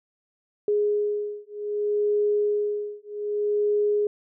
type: beating tone pair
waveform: sine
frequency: 415.3 / 415.94 Hz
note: G#4 / G#4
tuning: 0 / +3 cents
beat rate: 0.64 Hz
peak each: -25 dBFS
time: 0.68-4.07 s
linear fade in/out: 2 ms
effects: none